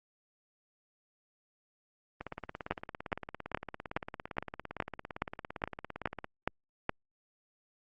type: two click trains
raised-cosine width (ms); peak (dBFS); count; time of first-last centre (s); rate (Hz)
0.5; -24 / -14; 72 / 11; 2.21-6.244 / 2.71-6.894; 17.6 / 2.39
effects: Opus 24 kbps